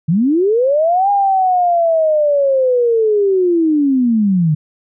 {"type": "linear two-way sweep", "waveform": "sine", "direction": "up then down", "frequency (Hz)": [146.83, 814, 146.83], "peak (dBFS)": -10, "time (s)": [0.08, 4.55], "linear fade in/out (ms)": 10, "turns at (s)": 1.1, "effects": []}